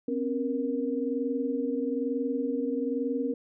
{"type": "tone cluster", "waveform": "sine", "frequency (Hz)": [254.7, 275.8, 470.4], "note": ["C4", "C#4", "A#4"], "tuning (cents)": [-46, -9, 16], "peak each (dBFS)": -31, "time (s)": [0.08, 3.34], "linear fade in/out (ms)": 5, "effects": []}